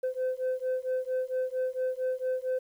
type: beating tone pair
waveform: sine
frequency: 511 / 515.4 Hz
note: C5 / C5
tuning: -41 / -26 cents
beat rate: 4.4 Hz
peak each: -29 dBFS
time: 0.03-2.59 s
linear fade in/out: 10 ms
effects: tanh soft clip ceiling -25 dBFS + 10-bit